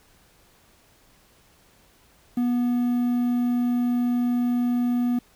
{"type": "tone with quantisation", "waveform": "triangle", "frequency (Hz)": 243.5, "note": "B3", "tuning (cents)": -24, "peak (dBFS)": -18, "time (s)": [2.37, 5.19], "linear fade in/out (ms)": 5, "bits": 8, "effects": ["pink hiss -58 dBFS RMS until 5.35 s"]}